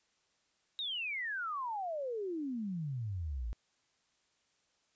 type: exponential sweep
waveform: sine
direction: down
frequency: 3840 to 52 Hz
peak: -35 dBFS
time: 0.79-3.53 s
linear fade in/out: 0 ms
effects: white hiss -75 dBFS RMS until 4.95 s + resampled to 16000 Hz